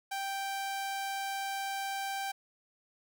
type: tone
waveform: sawtooth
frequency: 784 Hz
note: G5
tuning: in tune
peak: -30 dBFS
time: 0.11-2.32 s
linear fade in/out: 10 ms
effects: none